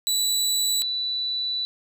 25% pulse / sine tone pair in turn, 3951 / 3966 Hz, B7 / B7, 0 / +7 cents, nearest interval unison, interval 7 cents, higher second, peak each -17 / -24 dBFS, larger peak first, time 0.07-0.82 / 0.82-1.65 s, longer second, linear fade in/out 0 ms, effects none

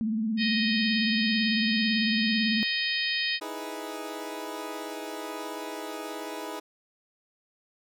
sine tone with vibrato, 220 Hz, A3, in tune, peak -25 dBFS, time 0.01-2.63 s, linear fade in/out 0 ms, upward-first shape sine, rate 18 Hz, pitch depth 75 cents each way
harmonic tone, 624 Hz, D#5, 5 cents sharp, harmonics 3 / 4 / 5 / 6 / 7 / 8, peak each -31 / -32 / -33 / -34 / -34 / -35 dBFS, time 0.37-3.4 s, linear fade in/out 50 ms
20% pulse chord, E major seventh, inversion third, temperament equal, 311.1 / 329.6 / 415.3 / 493.9 Hz, D#4 / E4 / G#4 / B4, 0 / 0 / 0 / 0 cents, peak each -34 / -37 / -34 / -37 dBFS, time 3.41-6.6 s, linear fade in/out 10 ms
effects none

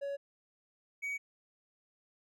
triangle tone pair in turn, 561 / 2258 Hz, C#5 / C#7, +21 / +31 cents, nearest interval 2 octaves, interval 2410 cents, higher second, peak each -33 / -33 dBFS, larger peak neither, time 0.01-0.17 / 1.02-1.18 s, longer neither, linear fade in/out 20 ms, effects none

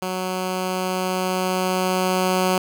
10% pulse tone with level ramp, 185 Hz, F#3, in tune, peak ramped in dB -16 to -9 dBFS, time 0.02-2.58 s, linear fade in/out 2 ms, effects none

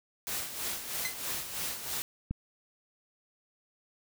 white noise with tremolo, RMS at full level -34 dBFS, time 0.27-2.02 s, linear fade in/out 0 ms, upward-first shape sine, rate 3.1 Hz, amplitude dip 60%
sawtooth tone with exponential decay, 2046 Hz, C7, 39 cents flat, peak -26 dBFS, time 1.05-1.19 s, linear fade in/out 0 ms, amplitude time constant 29 ms
click, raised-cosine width 5 ms, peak -20 dBFS, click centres 2.31 s
effects none

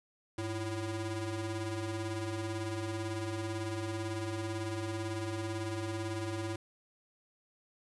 35% pulse ring-modulated tone, 220 Hz, A3, in tune, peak -30 dBFS, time 0.38-6.56 s, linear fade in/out 5 ms, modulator 119 Hz, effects resampled to 24000 Hz + 10-bit

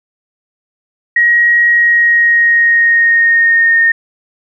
sine tone with pitch glide, 1895 to 1837.9 Hz, A#6 to A#6, +28 to -25 cents, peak -6 dBFS, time 1.16-3.92 s, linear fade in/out 5 ms, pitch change -53 cents, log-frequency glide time 1.66-3.81 s, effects none

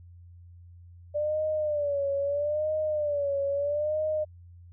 sine tone with vibrato, 587.3 Hz, D5, in tune, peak -25 dBFS, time 1.14-4.25 s, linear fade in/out 20 ms, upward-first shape sine, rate 0.77 Hz, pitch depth 93 cents each way, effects added 87 Hz sine -47 dBFS peak until 4.72 s

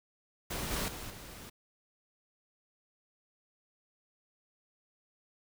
pink noise with level steps, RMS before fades -37 / -34 / -43 / -48 dBFS, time 0.5-1.5 s, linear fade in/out 10 ms, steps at 0.71 / 0.88 / 1.1 s, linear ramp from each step 2 ms, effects none

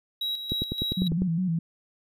triangle tone with tremolo, 3860 Hz, B7, 40 cents flat, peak -25 dBFS, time 0.21-1.08 s, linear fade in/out 5 ms, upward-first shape square, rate 3.5 Hz, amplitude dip 55%
click train, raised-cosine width 3 ms, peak -16 dBFS, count 8, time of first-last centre 0.52-1.22 s, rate 10 Hz
sine tone with vibrato, 174.61 Hz, F3, in tune, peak -23 dBFS, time 0.97-1.59 s, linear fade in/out 5 ms, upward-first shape square, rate 4.9 Hz, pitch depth 97 cents each way
effects none

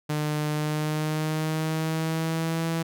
sawtooth tone with pitch glide, 150.9 to 164.56 Hz, D3 to E3, +47 to -3 cents, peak -21 dBFS, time 0.09-2.83 s, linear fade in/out 10 ms, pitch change +150 cents, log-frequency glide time 0.5-2.67 s, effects none

